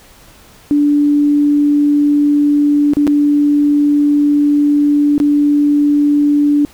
sine tone with dropouts, 291.5 Hz, D4, 13 cents flat, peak -8 dBFS, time 0.71-6.65 s, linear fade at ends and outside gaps 0 ms, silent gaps 2.935-2.969 / 3.069-3.076 / 5.18-5.201 s, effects pink hiss -43 dBFS RMS until 6.73 s

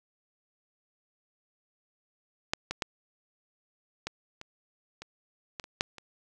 clicks, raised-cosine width 0.2 ms, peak -9 / -15 / -12 / -16 / -25 / -25 / -19 / -28 / -8 / -28 dBFS, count 10, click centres 2.535 / 2.71 / 2.822 / 4.07 / 4.414 / 5.02 / 5.598 / 5.641 / 5.809 / 5.983 s, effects none

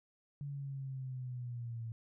sine linear sweep, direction down, 143.5 to 112.8 Hz, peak -39 dBFS, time 0.41-1.92 s, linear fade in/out 0 ms, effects none

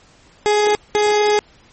30% pulse tone pair in turn, 418.4 / 418.4 Hz, G#4 / G#4, +13 / +13 cents, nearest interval unison, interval 0 cents, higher neither, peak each -10 dBFS, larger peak neither, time 0.46-0.75 / 0.95-1.39 s, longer second, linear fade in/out 0 ms, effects pink hiss -50 dBFS RMS until 1.72 s + MP3 32 kbps

